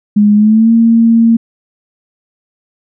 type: tone with pitch glide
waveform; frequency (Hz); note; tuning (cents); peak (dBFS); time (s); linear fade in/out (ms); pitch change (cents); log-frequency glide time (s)
sine; 207.7 to 229.1; G#3 to A#3; 0 to -30; -4; 0.16-1.37; 10; +170; 0.35-0.71
effects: none